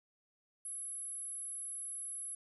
sine tone, 10830 Hz, E9, 46 cents sharp, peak -40 dBFS, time 0.65-2.35 s, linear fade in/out 5 ms, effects none

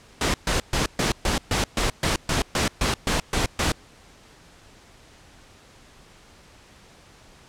pink noise bursts, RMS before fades -22 dBFS, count 14, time 0.21-3.72 s, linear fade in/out 2 ms, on 130 ms, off 130 ms, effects pink hiss -51 dBFS RMS until 7.48 s + low-pass 8000 Hz 12 dB/octave

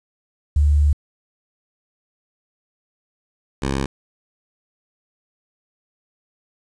sine / 10% pulse tone pair in turn, 73.42 / 67.78 Hz, D2 / C#2, 0 / -38 cents, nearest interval minor second, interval 138 cents, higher first, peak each -12 dBFS, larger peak neither, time 0.56-0.93 / 3.62-3.86 s, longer first, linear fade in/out 5 ms, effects resampled to 22050 Hz + 8-bit

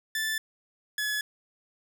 sawtooth tone pair in turn, 1757 / 1703 Hz, A6 / G#6, -3 / +43 cents, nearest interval minor second, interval 54 cents, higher first, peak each -24 dBFS, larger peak neither, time 0.15-0.38 / 0.98-1.21 s, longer neither, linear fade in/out 2 ms, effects none

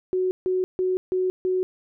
sine tone bursts, 370 Hz, F#4, in tune, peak -20 dBFS, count 5, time 0.13-1.63 s, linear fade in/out 0 ms, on 180 ms, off 150 ms, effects none

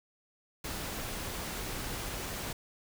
pink noise, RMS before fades -38 dBFS, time 0.64-2.53 s, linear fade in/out 5 ms, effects none

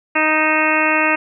harmonic tone with a mistuned harmonic, 311.1 Hz, D#4, in tune, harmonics 1 / 2 / 3 / 4 / 5 / 6 / 7 / 8 / 9, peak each -22 / -22 / -22 / -22 / -22 / -22 / -22 / -22 / -22 dBFS, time 0.15-1.16 s, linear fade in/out 10 ms, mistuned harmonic 9, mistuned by -65 cents, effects none

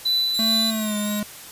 triangle tone with tremolo, 3985 Hz, B7, 15 cents sharp, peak -16 dBFS, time 0.05-0.71 s, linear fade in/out 10 ms, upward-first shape sine, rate 2.6 Hz, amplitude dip 35%
5% pulse tone with vibrato, 3700 Hz, A#7, 14 cents flat, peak -23 dBFS, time 0.34-1.2 s, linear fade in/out 5 ms, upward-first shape sine, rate 2.8 Hz, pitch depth 50 cents each way
square tone with pitch glide, 223.4 to 208.4 Hz, A3 to G#3, +27 to +6 cents, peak -24 dBFS, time 0.39-1.23 s, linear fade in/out 2 ms, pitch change -121 cents, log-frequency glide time 0.69-0.97 s
effects white hiss -40 dBFS RMS until 1.51 s + resampled to 32000 Hz

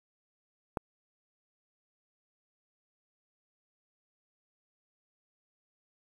click, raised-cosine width 1 ms, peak -17 dBFS, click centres 0.772 s, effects 8-bit

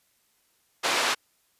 pink band-pass noise, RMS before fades -25 dBFS, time 0.83-1.15 s, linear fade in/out 20 ms, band 640 to 5900 Hz, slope 12 dB/octave, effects white hiss -68 dBFS RMS until 1.59 s + resampled to 32000 Hz

